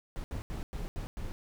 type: noise bursts at uneven times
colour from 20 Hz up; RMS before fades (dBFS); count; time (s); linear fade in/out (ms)
brown; -37; 6; 0.16-0.24 / 0.31-0.42 / 0.5-0.63 / 0.73-0.88 / 0.96-1.07 / 1.17-1.32; 0
effects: none